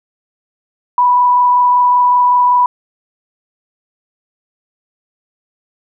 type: tone with frequency modulation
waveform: sine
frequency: 985 Hz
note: B5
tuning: 5 cents flat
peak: -7 dBFS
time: 0.98-2.66 s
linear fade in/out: 2 ms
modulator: 25.3 Hz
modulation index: 0.41
effects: none